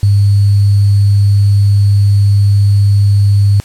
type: tone with sample-and-hold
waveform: sine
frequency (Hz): 100.8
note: G2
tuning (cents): +49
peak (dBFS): -5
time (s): 0.03-3.6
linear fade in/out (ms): 0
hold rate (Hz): 4410
effects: white hiss -39 dBFS RMS until 3.64 s + low-pass 10000 Hz 12 dB/octave